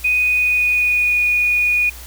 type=tone with pitch glide; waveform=sine; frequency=2489 to 2458 Hz; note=D#7 to D#7; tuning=0 to -22 cents; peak=-13 dBFS; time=0.04-1.9 s; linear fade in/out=10 ms; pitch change=-22 cents; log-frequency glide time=0.18-1.22 s; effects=added 60 Hz sine -35 dBFS peak until 2.06 s + white hiss -38 dBFS RMS until 2.06 s